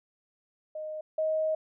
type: tone pair in turn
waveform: sine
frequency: 619 / 628.7 Hz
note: D#5 / D#5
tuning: -9 / +18 cents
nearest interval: unison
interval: 27 cents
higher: second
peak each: -34 / -25 dBFS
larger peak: second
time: 0.75-1.01 / 1.18-1.55 s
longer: second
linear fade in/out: 5 ms
effects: none